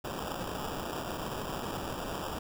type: noise with sample-and-hold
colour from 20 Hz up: white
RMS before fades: -37 dBFS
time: 0.04-2.39 s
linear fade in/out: 5 ms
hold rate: 2100 Hz
effects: none